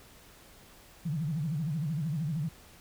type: tone with vibrato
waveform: sine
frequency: 154.2 Hz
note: D#3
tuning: 15 cents flat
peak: -29 dBFS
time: 1.05-2.49 s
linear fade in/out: 10 ms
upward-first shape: sine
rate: 13 Hz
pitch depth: 190 cents each way
effects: pink hiss -55 dBFS RMS until 2.8 s